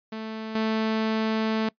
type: tone with level steps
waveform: sawtooth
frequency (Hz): 220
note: A3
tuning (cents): 0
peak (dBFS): -28 / -19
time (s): 0.12-1.69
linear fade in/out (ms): 5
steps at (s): 0.55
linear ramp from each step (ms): 2
effects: noise-tail reverb RT60 0.1 s tail -23 dB re dry + resampled to 11025 Hz